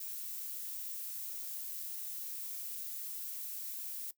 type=noise; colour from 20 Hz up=violet; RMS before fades=-42 dBFS; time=0-4.11 s; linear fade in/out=5 ms; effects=noise-tail reverb RT60 0.1 s tail -18 dB re dry